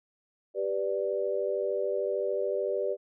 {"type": "chord", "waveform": "sine", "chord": "G major", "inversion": "none", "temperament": "equal", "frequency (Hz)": [392, 493.9, 587.3], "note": ["G4", "B4", "D5"], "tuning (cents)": [0, 0, 0], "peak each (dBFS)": [-31, -32, -31], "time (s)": [0.54, 2.97], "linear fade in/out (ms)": 50, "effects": []}